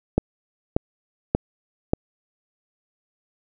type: click train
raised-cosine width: 2 ms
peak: -4 dBFS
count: 4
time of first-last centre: 0.18-1.934 s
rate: 1.71 Hz
effects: none